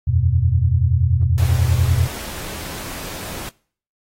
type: chord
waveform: sine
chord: E suspended second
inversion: none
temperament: just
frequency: 82.41 / 92.71 / 123.61 Hz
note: E2 / F#2 / B2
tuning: 0 / +4 / +2 cents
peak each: -18 dBFS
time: 0.07-2.08 s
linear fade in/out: 10 ms
type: noise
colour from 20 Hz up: pink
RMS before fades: -31 dBFS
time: 1.38-3.49 s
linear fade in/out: 0 ms
effects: noise-tail reverb RT60 0.5 s tail -24 dB re dry + AAC 48 kbps